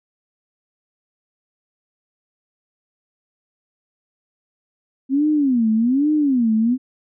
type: tone with vibrato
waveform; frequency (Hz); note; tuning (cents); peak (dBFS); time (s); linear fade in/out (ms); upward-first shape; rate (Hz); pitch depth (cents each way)
sine; 258.4; C4; -21; -14; 5.09-6.78; 50; sine; 1.2; 290
effects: none